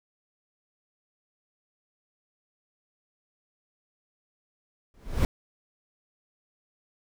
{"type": "noise with exponential growth", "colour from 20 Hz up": "brown", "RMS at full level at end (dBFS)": -18, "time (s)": [4.94, 5.25], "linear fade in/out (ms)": 1, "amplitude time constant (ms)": 67, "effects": []}